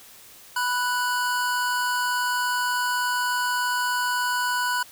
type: tone pair together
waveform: square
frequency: 987.8 / 1480 Hz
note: B5 / F#6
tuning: 0 / 0 cents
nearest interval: perfect fifth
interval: 700 cents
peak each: -26 / -26 dBFS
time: 0.56-4.83 s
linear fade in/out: 5 ms
effects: white hiss -48 dBFS RMS until 4.91 s